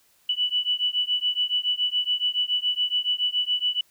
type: beating tone pair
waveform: sine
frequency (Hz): 2960 / 2967.1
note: F#7 / F#7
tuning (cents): 0 / +4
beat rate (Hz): 7.1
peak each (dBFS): -25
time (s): 0.29-3.81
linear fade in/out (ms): 5
effects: white hiss -62 dBFS RMS until 3.9 s